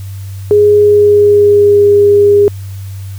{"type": "tone with pitch glide", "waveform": "sine", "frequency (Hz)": [415.3, 407.9], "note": ["G#4", "G#4"], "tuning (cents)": [0, -31], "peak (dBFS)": -3, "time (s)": [0.51, 2.48], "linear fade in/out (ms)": 0, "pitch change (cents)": -31, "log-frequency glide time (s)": [0.78, 1.86], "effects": ["added 97 Hz sine -21 dBFS peak until 3.18 s", "white hiss -40 dBFS RMS until 3.18 s"]}